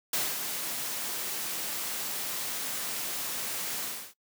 white noise with ADSR envelope, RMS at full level -28 dBFS, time 0.13-4.14 s, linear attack 4 ms, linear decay 220 ms, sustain -6 dB, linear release 300 ms, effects noise-tail reverb RT60 0.1 s tail -21 dB re dry + high-pass 150 Hz 12 dB/octave

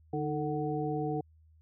harmonic tone with a mistuned harmonic, 148.8 Hz, D3, 23 cents sharp, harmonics 1 / 2 / 3 / 5, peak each -35 / -35 / -35 / -37 dBFS, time 0.13-1.21 s, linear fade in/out 5 ms, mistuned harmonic 2, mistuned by +67 cents, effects added 79 Hz sine -58 dBFS peak until 1.61 s

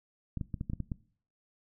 clicks, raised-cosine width 5 ms, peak -22 dBFS, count 8, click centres 0.373 / 0.412 / 0.542 / 0.611 / 0.699 / 0.734 / 0.803 / 0.918 s, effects noise-tail reverb RT60 0.5 s tail -20 dB re dry

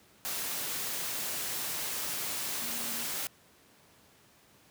sine tone in noise, 233.1 Hz, A#3, in tune, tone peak -46 dBFS, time 2.62-3.04 s, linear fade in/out 0 ms, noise white, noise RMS -35 dBFS, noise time 0.25-3.27 s, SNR -14 dB, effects pink hiss -61 dBFS RMS until 4.7 s + high-pass 100 Hz 12 dB/octave

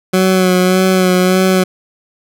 20% pulse tone with vibrato, 185 Hz, F#3, in tune, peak -4 dBFS, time 0.13-1.64 s, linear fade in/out 10 ms, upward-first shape sine, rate 1.7 Hz, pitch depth 27 cents each way, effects none

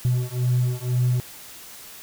triangle beating tone pair, 123.47 / 125.47 Hz, B2 / B2, 0 / +28 cents, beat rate 2 Hz, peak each -20 dBFS, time 0.05-1.2 s, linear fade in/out 0 ms, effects tanh soft clip ceiling -12 dBFS + white hiss -42 dBFS RMS until 2.02 s

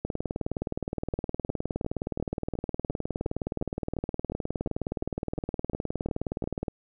two click trains, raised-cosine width 2 ms, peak -20 / -16 dBFS, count 16 / 129, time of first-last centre 1.14-6.44 / 0.05-6.682 s, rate 2.83 / 19.3 Hz, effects none

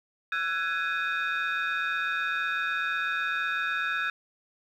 sine tone cluster, 1342 / 1490 / 1664 / 2497 / 3677 Hz, E6 / F#6 / G#6 / D#7 / A#7, +31 / +12 / +3 / +6 / -24 cents, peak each -32 / -31 / -30 / -34 / -39 dBFS, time 0.32-4.1 s, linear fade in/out 2 ms, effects tanh soft clip ceiling -19 dBFS + 10-bit

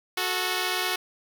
5% pulse tone pair together, 367.4 / 438 Hz, F#4 / A4, -12 / -8 cents, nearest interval minor third, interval 304 cents, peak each -15 / -19 dBFS, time 0.17-0.96 s, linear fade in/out 5 ms, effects none

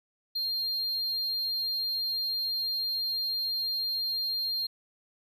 triangle tone, 4202 Hz, C8, 7 cents sharp, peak -27 dBFS, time 0.35-4.67 s, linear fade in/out 10 ms, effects none

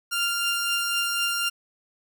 sawtooth tone pair together, 1394 / 2792 Hz, F6 / F7, -4 / -1 cents, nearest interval octave, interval 1203 cents, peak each -23 dBFS, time 0.11-1.5 s, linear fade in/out 20 ms, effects none

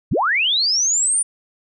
sine linear sweep, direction up, 48.09 to 9400 Hz, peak -15 dBFS, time 0.11-1.23 s, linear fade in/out 10 ms, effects none

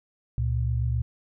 sine tone pair together, 70 / 117.73 Hz, C#2 / A#2, +18 / +18 cents, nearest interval major sixth, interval 900 cents, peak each -26 / -25 dBFS, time 0.38-1.02 s, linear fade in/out 0 ms, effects none

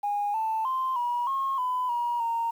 sine tone with pitch steps, 820 / 884 / 1043 / 964 / 1081 / 1004 / 955 / 924 Hz, G#5 / A5 / C6 / B5 / C#6 / B5 / A#5 / A#5, -22 / +8 / -6 / -42 / -44 / +28 / +42 / -16 cents, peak -24 dBFS, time 0.03-2.51 s, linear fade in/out 10 ms, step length 310 ms, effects tanh soft clip ceiling -20 dBFS + 9-bit

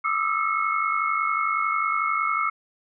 sine tone cluster, 1187 / 1281 / 1332 / 2178 Hz, D6 / E6 / E6 / C#7, +18 / -50 / +18 / -31 cents, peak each -27 dBFS, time 0.04-2.5 s, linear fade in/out 10 ms, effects none

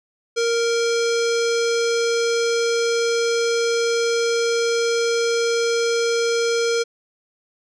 square tone with low-pass filter, 465.3 Hz, A#4, 3 cents flat, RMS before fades -20 dBFS, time 0.36-6.84 s, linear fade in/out 20 ms, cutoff 5900 Hz, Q 2.8, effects none

